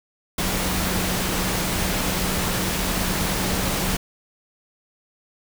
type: tone in noise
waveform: sine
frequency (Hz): 185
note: F#3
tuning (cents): 0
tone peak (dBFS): -29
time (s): 0.38-3.97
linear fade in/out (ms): 5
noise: pink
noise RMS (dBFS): -24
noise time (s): 0.38-3.97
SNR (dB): -8
effects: none